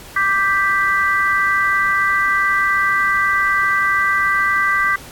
sine chord, G major, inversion second, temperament equal, 1174.7 / 1568 / 1975.5 Hz, D6 / G6 / B6, 0 / 0 / 0 cents, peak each -18 dBFS, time 0.16-4.96 s, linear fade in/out 5 ms, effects pink hiss -38 dBFS RMS until 5.11 s + AAC 64 kbps

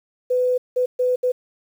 sine tone bursts at uneven times, 501 Hz, B4, 25 cents sharp, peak -16 dBFS, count 4, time 0.3-0.58 / 0.76-0.86 / 0.99-1.16 / 1.23-1.32 s, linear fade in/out 10 ms, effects 8-bit

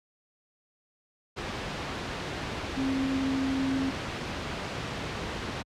sine tone in noise, 267.3 Hz, C4, 37 cents sharp, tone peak -26 dBFS, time 2.76-3.91 s, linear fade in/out 20 ms, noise pink, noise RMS -33 dBFS, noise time 1.36-5.63 s, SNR +4 dB, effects high-pass 60 Hz 12 dB/octave + low-pass 4000 Hz 12 dB/octave

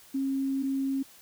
sine tone pair in turn, 270.5 / 270.5 Hz, C#4 / C#4, -42 / -42 cents, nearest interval unison, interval 0 cents, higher neither, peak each -26 dBFS, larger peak neither, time 0.14-0.63 / 0.63-1.03 s, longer first, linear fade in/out 10 ms, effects white hiss -54 dBFS RMS until 1.21 s

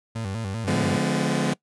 30% pulse tone with vibrato, 104.6 Hz, G#2, 13 cents sharp, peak -25 dBFS, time 0.15-0.98 s, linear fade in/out 10 ms, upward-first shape square, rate 5.1 Hz, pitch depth 140 cents each way
sawtooth chord, D diminished seventh, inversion none, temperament just, 146.83 / 176.2 / 211.4 / 253.7 Hz, D3 / F3 / Ab3 / Cb4, 0 / +16 / +31 / +47 cents, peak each -23 dBFS, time 0.67-1.54 s, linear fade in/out 10 ms
effects noise-tail reverb RT60 0.1 s tail -22 dB re dry + resampled to 24000 Hz

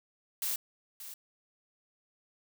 blue noise with echo, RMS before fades -33 dBFS, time 0.42-0.56 s, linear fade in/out 2 ms, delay 580 ms, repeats 1, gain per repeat -12 dB, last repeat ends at 1.14 s, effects none

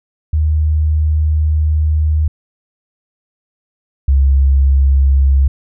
sine tone pair in turn, 77 / 68.08 Hz, D#2 / C#2, -17 / -31 cents, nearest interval major second, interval 214 cents, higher first, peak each -10 / -7 dBFS, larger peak second, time 0.33-2.28 / 4.08-5.48 s, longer first, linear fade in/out 5 ms, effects none

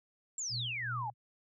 sine exponential sweep, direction down, 7600 to 792 Hz, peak -35 dBFS, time 0.38-1.1 s, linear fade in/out 2 ms
sine tone with tremolo, 120.8 Hz, B2, 38 cents flat, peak -37 dBFS, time 0.49-1.14 s, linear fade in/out 50 ms, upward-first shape sine, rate 2.7 Hz, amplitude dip 75%
effects none

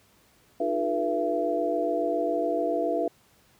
sine tone cluster, 304.6 / 351.8 / 423.7 / 483.9 / 673 Hz, D#4 / F4 / G#4 / B4 / E5, -37 / +13 / +35 / -35 / +36 cents, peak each -31 / -32 / -34 / -30 / -27 dBFS, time 0.6-3.08 s, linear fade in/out 5 ms, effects pink hiss -61 dBFS RMS until 3.59 s + high-pass 60 Hz 12 dB/octave

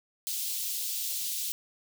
white high-pass noise, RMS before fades -33 dBFS, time 0.27-1.52 s, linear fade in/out 0 ms, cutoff 3200 Hz, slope 24 dB/octave, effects none

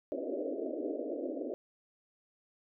pink band-pass noise, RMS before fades -37 dBFS, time 0.12-1.54 s, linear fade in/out 0 ms, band 260 to 640 Hz, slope 96 dB/octave, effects none

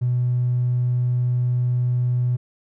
triangle tone, 123.47 Hz, B2, in tune, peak -14 dBFS, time 0.01-2.37 s, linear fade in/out 20 ms, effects tanh soft clip ceiling -15 dBFS

